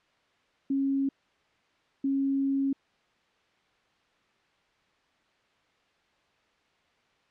sine tone bursts at uneven times, 273.5 Hz, C#4, 23 cents flat, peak -24 dBFS, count 2, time 0.7-1.09 / 2.04-2.73 s, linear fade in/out 5 ms, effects white hiss -67 dBFS RMS until 7.3 s + low-pass 3000 Hz 12 dB/octave

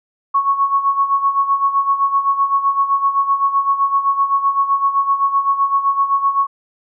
sine tone with tremolo, 1106 Hz, C#6, 4 cents flat, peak -10 dBFS, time 0.34-6.47 s, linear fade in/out 10 ms, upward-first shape sine, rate 7.8 Hz, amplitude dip 70%, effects none

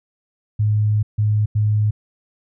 sine tone bursts at uneven times, 106 Hz, G#2, 36 cents sharp, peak -14 dBFS, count 3, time 0.59-1.03 / 1.18-1.46 / 1.55-1.91 s, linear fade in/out 10 ms, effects none

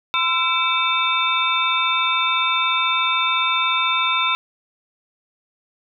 sine tone cluster, 1022 / 1343 / 2294 / 2627 / 3603 Hz, C6 / E6 / D7 / E7 / A7, -41 / +32 / -41 / -7 / +40 cents, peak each -23 / -23 / -25 / -24 / -22 dBFS, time 0.14-4.35 s, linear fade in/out 0 ms, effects none

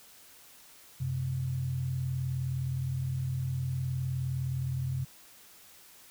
sine tone pair together, 91.33 / 130.81 Hz, F#2 / C3, -22 / 0 cents, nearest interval tritone, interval 622 cents, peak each -37 / -30 dBFS, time 1-5.05 s, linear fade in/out 10 ms, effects white hiss -55 dBFS RMS until 6.1 s

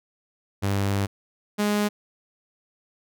sawtooth tone pair in turn, 99.4 / 207.6 Hz, G2 / G#3, +25 / 0 cents, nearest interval octave + minor second, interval 1275 cents, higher second, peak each -18 / -17 dBFS, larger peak second, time 0.62-1.07 / 1.58-1.89 s, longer first, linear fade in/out 20 ms, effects none

